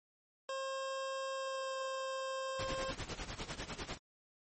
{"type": "tone with pitch glide", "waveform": "25% pulse", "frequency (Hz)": [535, 530.1], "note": ["C5", "C5"], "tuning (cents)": [38, 23], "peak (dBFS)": -34, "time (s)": [0.49, 2.91], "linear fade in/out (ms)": 2, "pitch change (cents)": -15, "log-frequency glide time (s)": [1.33, 1.77]}
{"type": "noise with tremolo", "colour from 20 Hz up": "pink", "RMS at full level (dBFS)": -40, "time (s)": [2.59, 3.98], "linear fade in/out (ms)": 5, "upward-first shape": "sine", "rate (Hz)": 10, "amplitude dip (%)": 80}
{"effects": ["MP3 32 kbps"]}